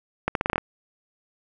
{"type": "accelerating click train", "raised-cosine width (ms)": 0.5, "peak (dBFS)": -7, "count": 8, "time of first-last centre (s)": [0.28, 0.58], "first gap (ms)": 72, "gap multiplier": 0.82, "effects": []}